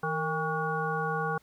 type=harmonic tone with a mistuned harmonic; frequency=160.6 Hz; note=E3; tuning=45 cents flat; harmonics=1 / 3 / 5 / 7 / 9; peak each=-34 / -34 / -34 / -34 / -34 dBFS; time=0.03-1.38 s; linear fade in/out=5 ms; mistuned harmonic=3; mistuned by=-74 cents; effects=pink hiss -64 dBFS RMS until 1.42 s